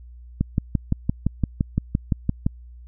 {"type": "click train", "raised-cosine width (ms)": 5, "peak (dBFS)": -7, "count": 13, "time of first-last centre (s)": [0.41, 2.465], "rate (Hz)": 5.84, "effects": ["added 60 Hz sine -40 dBFS peak until 2.87 s"]}